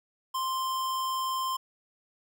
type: tone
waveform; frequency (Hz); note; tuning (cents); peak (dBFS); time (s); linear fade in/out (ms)
square; 1046.5; C6; 0; -29; 0.34-1.57; 10
effects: none